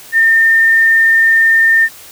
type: tone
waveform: sine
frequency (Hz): 1811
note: A6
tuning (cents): +49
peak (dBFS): -6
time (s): 0.12-1.89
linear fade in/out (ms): 50
effects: white hiss -36 dBFS RMS until 2.11 s